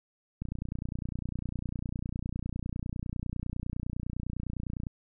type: click train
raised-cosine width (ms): 5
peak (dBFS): -22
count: 134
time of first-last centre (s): 0.42-4.868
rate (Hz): 29.9
effects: none